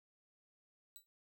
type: tone with exponential decay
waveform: 10% pulse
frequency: 3951 Hz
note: B7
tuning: in tune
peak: -40 dBFS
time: 0.96-1.06 s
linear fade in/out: 0 ms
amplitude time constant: 21 ms
effects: none